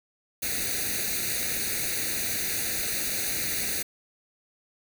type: noise with comb filter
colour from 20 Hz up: white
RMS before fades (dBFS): -29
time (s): 0.42-3.83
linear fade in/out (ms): 10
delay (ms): 0.47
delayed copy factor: +0.9
effects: none